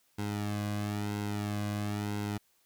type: tone with flanger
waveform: sawtooth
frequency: 103.6 Hz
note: G#2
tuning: 4 cents flat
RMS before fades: -34 dBFS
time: 0.18-2.38 s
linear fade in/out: 10 ms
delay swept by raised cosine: 1.7 to 2.23 ms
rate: 1 Hz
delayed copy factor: -0.95
effects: white hiss -70 dBFS RMS until 2.65 s